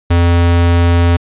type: tone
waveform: square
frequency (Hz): 86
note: F2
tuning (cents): -26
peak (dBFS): -8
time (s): 0.1-1.17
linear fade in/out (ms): 10
effects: resampled to 8000 Hz + 8-bit